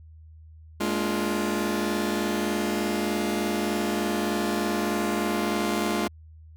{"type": "chord", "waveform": "sawtooth", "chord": "Bb dominant seventh", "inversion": "third", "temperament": "just", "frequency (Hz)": [209.8, 233.1, 291.4, 349.6], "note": ["Ab3", "Bb3", "D4", "F4"], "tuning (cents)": [18, 0, -13, 2], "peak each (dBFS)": [-24, -30, -28, -25], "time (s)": [0.8, 6.08], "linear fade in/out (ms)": 10, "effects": ["added 79 Hz sine -45 dBFS peak until 6.56 s"]}